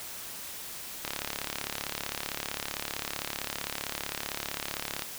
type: click train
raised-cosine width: 0.2 ms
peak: -14 dBFS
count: 142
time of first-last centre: 1.05-5.022 s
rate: 35.5 Hz
effects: white hiss -41 dBFS RMS until 5.18 s